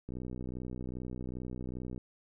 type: click train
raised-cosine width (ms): 3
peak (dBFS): -28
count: 119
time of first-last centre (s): 0.09-1.978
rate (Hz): 62.5
effects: none